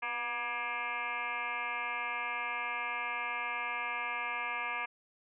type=tone with frequency modulation; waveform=sine; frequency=1661.2 Hz; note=G#6; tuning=in tune; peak=-33 dBFS; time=0.02-4.86 s; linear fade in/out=10 ms; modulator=234 Hz; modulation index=3.8; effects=none